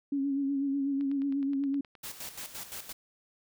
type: tone with vibrato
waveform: sine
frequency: 277.2 Hz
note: C#4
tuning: in tune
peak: -27 dBFS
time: 0.12-1.81 s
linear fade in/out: 5 ms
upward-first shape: sine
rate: 8.1 Hz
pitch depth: 39 cents each way
type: click train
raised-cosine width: 0.3 ms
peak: -36 dBFS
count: 11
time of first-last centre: 1.01-2.057 s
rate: 9.55 Hz
type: noise with tremolo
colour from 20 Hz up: white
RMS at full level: -40 dBFS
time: 2.03-2.93 s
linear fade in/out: 10 ms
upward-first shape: square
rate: 5.8 Hz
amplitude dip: 65%
effects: none